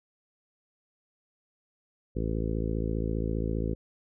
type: harmonic tone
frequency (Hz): 55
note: A1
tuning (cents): 0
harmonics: 1 / 2 / 3 / 4 / 5 / 6 / 7 / 8 / 9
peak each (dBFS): -31 / -34 / -36 / -37 / -38 / -39 / -39 / -40 / -41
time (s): 2.15-3.75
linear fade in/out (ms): 20
effects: none